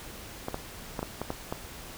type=clicks; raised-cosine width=1 ms; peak=-17 dBFS; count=7; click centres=0.484 / 0.544 / 0.992 / 1.029 / 1.216 / 1.304 / 1.525 s; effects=pink hiss -44 dBFS RMS until 1.97 s